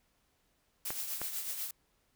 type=noise with tremolo; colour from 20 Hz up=blue; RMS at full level=-36 dBFS; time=0.85-1.71 s; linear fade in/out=5 ms; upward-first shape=triangle; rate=8.1 Hz; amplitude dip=55%
type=clicks; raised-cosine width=0.5 ms; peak=-23 dBFS; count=2; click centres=0.905 / 1.216 s
effects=pink hiss -74 dBFS RMS until 2.15 s